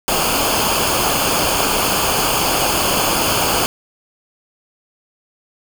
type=noise with comb filter; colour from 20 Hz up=pink; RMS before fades=-17 dBFS; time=0.08-3.66 s; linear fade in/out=0 ms; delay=0.52 ms; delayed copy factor=-0.7; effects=none